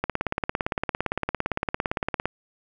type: click train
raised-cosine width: 0.5 ms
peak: -9 dBFS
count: 40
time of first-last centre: 0.04-2.256 s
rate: 17.6 Hz
effects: none